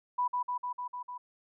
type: tone with echo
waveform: sine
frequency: 987.8 Hz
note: B5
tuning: in tune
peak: -26 dBFS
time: 0.18-0.28 s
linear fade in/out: 10 ms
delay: 150 ms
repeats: 6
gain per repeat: -2 dB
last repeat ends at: 1.18 s
effects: none